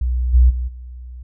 sine tone with level steps, 61.74 Hz, B1, in tune, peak -16 / -7 / -19 / -31 dBFS, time 0.01-1.23 s, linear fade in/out 5 ms, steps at 0.33 / 0.49 / 0.67 s, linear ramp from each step 20 ms, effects none

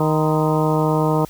harmonic tone with a mistuned harmonic, 155.56 Hz, D#3, in tune, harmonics 1 / 2 / 3 / 4 / 5 / 6 / 7 / 8, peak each -19 / -22 / -22 / -25 / -28 / -25 / -28 / -30 dBFS, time 0-1.25 s, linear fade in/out 2 ms, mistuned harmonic 7, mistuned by -87 cents, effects added 50 Hz sine -45 dBFS peak until 1.29 s + white hiss -45 dBFS RMS until 1.29 s

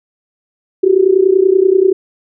sine tone with amplitude modulation, 379.6 Hz, F#4, 44 cents sharp, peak -3 dBFS, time 0.83-1.93 s, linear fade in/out 10 ms, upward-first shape sine, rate 30.4 Hz, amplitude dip 85%, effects none

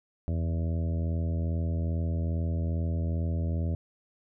harmonic tone with a mistuned harmonic, 82.41 Hz, E2, in tune, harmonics 1 / 2 / 3 / 4 / 5 / 6 / 7 / 8, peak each -27 / -34 / -39 / -44 / -47 / -49 / -45 / -49 dBFS, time 0.28-3.75 s, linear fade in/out 0 ms, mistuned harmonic 1, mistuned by +50 cents, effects none

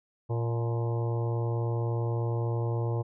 harmonic tone with a mistuned harmonic, 116.54 Hz, A#2, in tune, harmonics 1 / 3 / 4 / 5 / 6 / 7 / 8 / 9, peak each -27 / -37 / -37 / -42 / -46 / -43 / -47 / -48 dBFS, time 0.29-3.03 s, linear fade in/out 20 ms, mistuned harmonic 7, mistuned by +57 cents, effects none

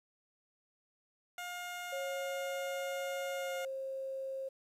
15% pulse tone, 711 Hz, F5, 31 cents sharp, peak -34 dBFS, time 1.38-3.65 s, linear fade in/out 2 ms
sine tone with pitch glide, 546 to 534.5 Hz, C#5 to C5, -26 to +37 cents, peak -37 dBFS, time 1.92-4.49 s, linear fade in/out 10 ms, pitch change -37 cents, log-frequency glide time 3.34-3.58 s
effects resampled to 32000 Hz + 11-bit

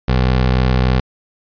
20% pulse tone, 63.4 Hz, B1, 46 cents sharp, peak -7 dBFS, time 0.08-1 s, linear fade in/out 5 ms, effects resampled to 11025 Hz

